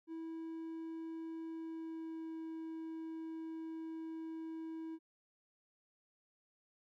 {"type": "tone with pitch glide", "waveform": "triangle", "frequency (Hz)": [325.8, 323.2], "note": ["E4", "E4"], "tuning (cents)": [-20, -34], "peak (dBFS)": -40, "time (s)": [0.07, 4.99], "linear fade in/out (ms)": 50, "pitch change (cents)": -14, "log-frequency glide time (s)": [1.48, 2.38], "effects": []}